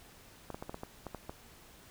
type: clicks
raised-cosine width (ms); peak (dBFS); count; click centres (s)
1; -26; 9; 0.503 / 0.545 / 0.625 / 0.695 / 0.744 / 0.834 / 1.067 / 1.147 / 1.295
effects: pink hiss -57 dBFS RMS until 1.9 s